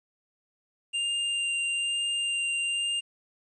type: tone with vibrato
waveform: square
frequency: 2794 Hz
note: F7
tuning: in tune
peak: -27 dBFS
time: 0.93-3.01 s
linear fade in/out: 20 ms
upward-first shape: sine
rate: 1.1 Hz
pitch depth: 8 cents each way
effects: resampled to 22050 Hz + 11-bit